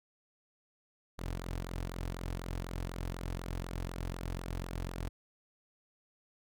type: tone with flanger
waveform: sawtooth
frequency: 44.05 Hz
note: F1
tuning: 16 cents sharp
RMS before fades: -39 dBFS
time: 1.18-5.09 s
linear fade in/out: 10 ms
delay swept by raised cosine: 0.26 to 5.56 ms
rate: 4 Hz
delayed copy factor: -0.5
effects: none